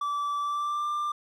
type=tone with pitch glide; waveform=triangle; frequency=1159 to 1188.8 Hz; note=D6 to D6; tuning=-23 to +21 cents; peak=-25 dBFS; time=0.01-1.12 s; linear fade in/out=5 ms; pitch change=+44 cents; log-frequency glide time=0.4-0.88 s; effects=none